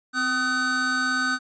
square tone cluster, 257.3 / 1250 / 1513 Hz, C4 / D#6 / F#6, -29 / +8 / +38 cents, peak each -31 / -29 / -24 dBFS, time 0.13-1.39 s, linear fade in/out 50 ms, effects resampled to 16000 Hz

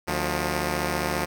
5% pulse tone pair together, 74.8 / 177.9 Hz, D2 / F3, +32 / +32 cents, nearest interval octave + minor third, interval 1500 cents, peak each -16 dBFS, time 0.07-1.26 s, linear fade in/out 20 ms, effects none

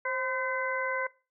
harmonic tone with a mistuned harmonic, 510 Hz, C5, 44 cents flat, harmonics 1 / 2 / 3 / 4, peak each -34 / -34 / -34 / -34 dBFS, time 0.05-1.07 s, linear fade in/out 5 ms, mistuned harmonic 1, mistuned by +58 cents, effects noise-tail reverb RT60 0.3 s tail -20 dB re dry

